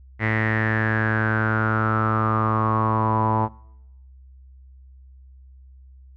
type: tone with low-pass filter sweep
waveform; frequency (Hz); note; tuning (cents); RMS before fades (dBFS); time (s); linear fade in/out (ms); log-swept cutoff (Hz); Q
sawtooth; 110; A2; 0; -21; 0.19-3.49; 50; 2000 to 930; 9.2
effects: noise-tail reverb RT60 0.9 s tail -26 dB re dry + added 65 Hz sine -44 dBFS peak until 6.16 s